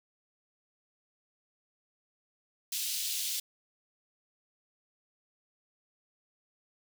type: high-pass noise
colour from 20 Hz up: pink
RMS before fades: -34 dBFS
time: 2.72-3.4 s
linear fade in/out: 5 ms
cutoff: 3200 Hz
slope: 24 dB/octave
effects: none